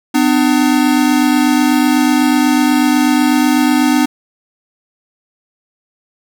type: tone pair together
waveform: square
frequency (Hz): 252 / 300.1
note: B3 / D4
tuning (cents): +35 / +38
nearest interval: minor third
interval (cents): 303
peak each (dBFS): -13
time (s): 0.14-4.06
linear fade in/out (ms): 10
effects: none